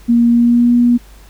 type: tone with pitch glide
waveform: sine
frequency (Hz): 235.8 to 240.9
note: A#3 to B3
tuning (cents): +20 to -43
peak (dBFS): -7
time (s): 0.08-0.98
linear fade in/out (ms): 20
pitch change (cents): +37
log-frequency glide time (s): 0.29-0.74
effects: added 50 Hz sine -38 dBFS peak until 1.29 s + pink hiss -46 dBFS RMS until 1.29 s